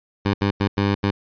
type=tone bursts at uneven times; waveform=15% pulse; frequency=100 Hz; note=G2; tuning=35 cents sharp; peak=-11 dBFS; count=5; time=0.25-0.34 / 0.41-0.51 / 0.6-0.68 / 0.77-0.95 / 1.03-1.11 s; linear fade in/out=10 ms; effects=resampled to 11025 Hz